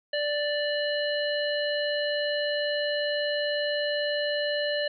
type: harmonic tone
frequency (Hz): 587.3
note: D5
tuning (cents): 0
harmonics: 1 / 3 / 5 / 7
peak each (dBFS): -27 / -32 / -34 / -35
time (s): 0.13-4.88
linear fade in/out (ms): 5
effects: none